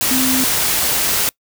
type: tone in noise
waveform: sine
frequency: 258.8 Hz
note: C4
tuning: 19 cents flat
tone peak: -17 dBFS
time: 0.11-0.44 s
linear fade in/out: 0 ms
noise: white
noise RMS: -17 dBFS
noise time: 0.01-1.29 s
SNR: -3 dB
effects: noise-tail reverb RT60 0.1 s tail -24 dB re dry

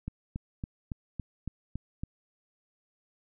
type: click train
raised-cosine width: 5 ms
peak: -22 dBFS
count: 8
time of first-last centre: 0.08-2.035 s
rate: 3.58 Hz
effects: none

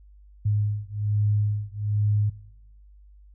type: beating tone pair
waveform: sine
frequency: 103.83 / 105.03 Hz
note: G#2 / G#2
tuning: 0 / +20 cents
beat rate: 1.2 Hz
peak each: -25 dBFS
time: 0.45-2.3 s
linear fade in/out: 10 ms
effects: noise-tail reverb RT60 1.0 s tail -23 dB re dry + added 50 Hz sine -48 dBFS peak until 3.34 s

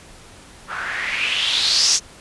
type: noise with low-pass filter sweep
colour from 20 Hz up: blue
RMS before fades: -20 dBFS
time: 0.67-2 s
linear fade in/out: 50 ms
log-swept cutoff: 1300 to 6200 Hz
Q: 4.8
effects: pink hiss -44 dBFS RMS until 2.2 s + resampled to 24000 Hz

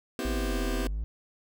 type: chord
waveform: sawtooth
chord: C major seventh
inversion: third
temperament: just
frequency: 245.3 / 261.6 / 327 / 392.4 Hz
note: B3 / C4 / E4 / G4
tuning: -12 / 0 / -14 / +2 cents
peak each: -32 / -31 / -32 / -32 dBFS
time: 0.19-0.87 s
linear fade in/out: 0 ms
type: exponential two-way sweep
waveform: triangle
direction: down then up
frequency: 57.2 to 41.2 to 57.2 Hz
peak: -27 dBFS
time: 0.25-1.04 s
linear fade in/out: 0 ms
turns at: 0.72 s
effects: none

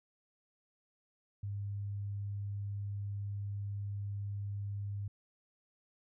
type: tone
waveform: sine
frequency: 101 Hz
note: G#2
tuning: 48 cents flat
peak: -36 dBFS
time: 1.43-5.08 s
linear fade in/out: 5 ms
effects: none

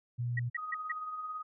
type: tone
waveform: sine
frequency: 120.7 Hz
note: B2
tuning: 39 cents flat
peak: -31 dBFS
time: 0.18-0.5 s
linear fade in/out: 20 ms
type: tone bursts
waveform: sine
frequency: 1909 Hz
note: A#6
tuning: 41 cents sharp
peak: -31 dBFS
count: 4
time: 0.37-0.92 s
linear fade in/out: 5 ms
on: 25 ms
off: 150 ms
type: tone with tremolo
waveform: sine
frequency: 1250 Hz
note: D#6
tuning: 8 cents sharp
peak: -35 dBFS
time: 0.57-1.43 s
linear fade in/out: 20 ms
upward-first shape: sine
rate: 18 Hz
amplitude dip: 40%
effects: none

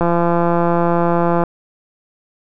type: click train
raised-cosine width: 1 ms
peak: -3 dBFS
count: 245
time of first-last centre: 0.01-1.437 s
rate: 171 Hz
effects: none

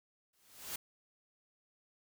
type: noise with exponential growth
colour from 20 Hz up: white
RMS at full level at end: -38 dBFS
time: 0.33-0.76 s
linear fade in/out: 5 ms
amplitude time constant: 93 ms
effects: none

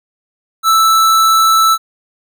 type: tone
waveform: square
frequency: 1318.5 Hz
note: E6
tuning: in tune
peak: -8 dBFS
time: 0.63-1.78 s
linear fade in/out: 50 ms
effects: none

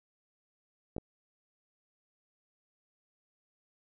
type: clicks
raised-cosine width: 2 ms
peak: -24 dBFS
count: 2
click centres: 0.965 / 0.982 s
effects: none

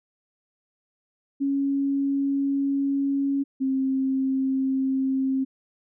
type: tone pair in turn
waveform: sine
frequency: 277.2 / 266 Hz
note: C#4 / C4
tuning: 0 / +29 cents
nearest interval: minor second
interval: 71 cents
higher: first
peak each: -21 dBFS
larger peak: neither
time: 1.4-3.44 / 3.6-5.45 s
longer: first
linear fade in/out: 20 ms
effects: none

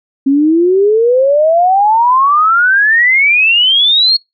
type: exponential sweep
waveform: sine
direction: up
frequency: 267.5 to 4360 Hz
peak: -6 dBFS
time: 0.26-4.17 s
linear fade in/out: 10 ms
effects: noise-tail reverb RT60 0.2 s tail -26 dB re dry

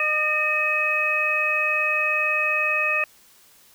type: harmonic tone with a mistuned harmonic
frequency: 610 Hz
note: D#5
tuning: 34 cents flat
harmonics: 1 / 2 / 3 / 4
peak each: -30 / -28 / -27 / -21 dBFS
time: 0-3.04 s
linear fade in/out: 2 ms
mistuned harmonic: 4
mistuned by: +71 cents
effects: white hiss -54 dBFS RMS until 3.74 s

